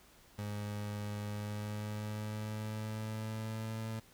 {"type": "tone with pitch glide", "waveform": "30% pulse", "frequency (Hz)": [103.83, 111.28], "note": ["G#2", "A2"], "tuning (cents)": [0, 20], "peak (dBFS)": -35, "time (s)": [0.38, 4], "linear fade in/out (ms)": 10, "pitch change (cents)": 120, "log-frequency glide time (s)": [1.24, 3.85], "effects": ["pink hiss -62 dBFS RMS until 4.13 s"]}